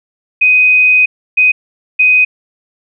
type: tone bursts at uneven times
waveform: sine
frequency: 2504 Hz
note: D#7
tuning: 10 cents sharp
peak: -5 dBFS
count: 3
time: 0.41-1.06 / 1.37-1.52 / 1.99-2.25 s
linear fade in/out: 10 ms
effects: none